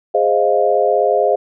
sine chord, F minor seventh, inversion first, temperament equal with one note detuned, 414.1 / 523.3 / 622.3 / 698.5 Hz, Ab4 / C5 / Eb5 / F5, -5 / 0 / 0 / 0 cents, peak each -17 dBFS, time 0.14-1.36 s, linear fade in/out 10 ms, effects none

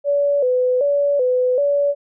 sine tone with vibrato, 536 Hz, C5, 42 cents sharp, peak -14 dBFS, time 0.04-1.95 s, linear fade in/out 50 ms, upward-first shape square, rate 1.3 Hz, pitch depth 110 cents each way, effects none

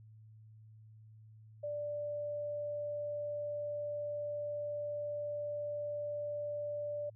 sine tone, 587.3 Hz, D5, in tune, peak -36 dBFS, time 1.63-7.1 s, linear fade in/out 10 ms, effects added 109 Hz sine -54 dBFS peak until 7.15 s

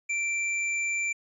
square tone, 2349 Hz, D7, in tune, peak -27 dBFS, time 0.09-1.13 s, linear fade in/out 10 ms, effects resampled to 24000 Hz

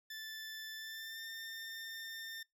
20% pulse tone with pitch glide, 1758 to 1805.3 Hz, A6 to A6, -2 to +44 cents, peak -39 dBFS, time 0.1-2.43 s, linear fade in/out 5 ms, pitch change +46 cents, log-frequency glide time 0.76-1.27 s, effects noise-tail reverb RT60 0.2 s tail -26 dB re dry

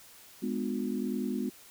sine chord, G# diminished seventh, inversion none, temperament just, 207.7 / 249.2 / 299 / 358.8 Hz, G#3 / B3 / D4 / F4, 0 / +16 / +31 / +47 cents, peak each -34 / -33 / -39 / -38 dBFS, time 0.42-1.5 s, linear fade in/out 10 ms, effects white hiss -54 dBFS RMS until 1.7 s

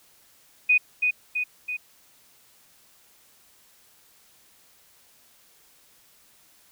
sine tone with echo, 2485 Hz, D#7, 3 cents flat, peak -15 dBFS, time 0.69-0.78 s, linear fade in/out 10 ms, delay 330 ms, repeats 3, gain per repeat -4 dB, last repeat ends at 1.77 s, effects white hiss -58 dBFS RMS until 6.71 s

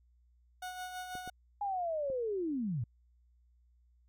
30% pulse tone with tremolo, 733 Hz, F#5, 16 cents flat, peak -36 dBFS, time 0.62-1.3 s, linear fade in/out 5 ms, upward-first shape sine, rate 6.1 Hz, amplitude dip 45%
clicks, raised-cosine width 2 ms, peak -34 dBFS, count 3, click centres 1.153 / 1.276 / 2.101 s
sine linear sweep, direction down, 830.6 to 103.2 Hz, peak -32 dBFS, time 1.61-2.84 s, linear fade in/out 5 ms
effects added 60 Hz sine -64 dBFS peak until 4.08 s

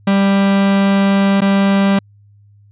45% pulse tone with dropouts, 197 Hz, G3, 9 cents sharp, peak -10 dBFS, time 0.07-1.99 s, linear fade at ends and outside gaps 5 ms, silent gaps 1.407-1.417 s, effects added 102 Hz sine -44 dBFS peak until 2.71 s + resampled to 8000 Hz

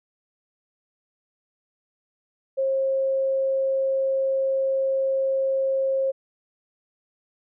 sine tone, 536 Hz, C5, 42 cents sharp, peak -20 dBFS, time 2.57-6.12 s, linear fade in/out 20 ms, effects none

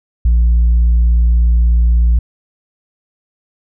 sine tone, 58.27 Hz, A#1, in tune, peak -5 dBFS, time 0.25-2.19 s, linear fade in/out 5 ms, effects tanh soft clip ceiling -6 dBFS

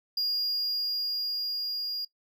triangle tone with level ramp, 4838 Hz, D#8, 49 cents flat, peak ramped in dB -24 to -29 dBFS, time 0.17-2.05 s, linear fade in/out 5 ms, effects noise-tail reverb RT60 0.1 s tail -20 dB re dry

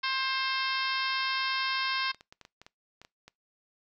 harmonic tone, 529 Hz, C5, 19 cents sharp, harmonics 2 / 3 / 4 / 5 / 6 / 7 / 8 / 9 / 10, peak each -33 / -35 / -36 / -37 / -38 / -38 / -39 / -40 / -40 dBFS, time 0.03-2.12 s, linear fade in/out 10 ms
clicks, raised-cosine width 0.2 ms, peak -31 dBFS, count 10, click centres 2.146 / 2.209 / 2.325 / 2.413 / 2.451 / 2.616 / 2.665 / 3.016 / 3.049 / 3.28 s
effects noise-tail reverb RT60 0.2 s tail -23 dB re dry

